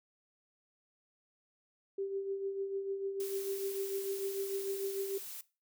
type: tone with tremolo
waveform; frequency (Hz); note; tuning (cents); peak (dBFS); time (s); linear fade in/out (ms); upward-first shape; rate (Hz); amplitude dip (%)
sine; 392; G4; 0; -32; 1.98-5.18; 5; triangle; 6.7; 60
type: noise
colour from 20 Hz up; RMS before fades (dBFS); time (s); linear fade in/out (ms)
blue; -45; 3.2-5.41; 2
effects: noise-tail reverb RT60 0.3 s tail -19 dB re dry